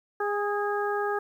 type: harmonic tone with a mistuned harmonic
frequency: 410 Hz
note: G#4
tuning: 22 cents flat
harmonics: 1 / 2 / 3 / 4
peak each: -28 / -31 / -33 / -34 dBFS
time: 0.2-1.19 s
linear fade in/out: 5 ms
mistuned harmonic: 3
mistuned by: +22 cents
effects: 10-bit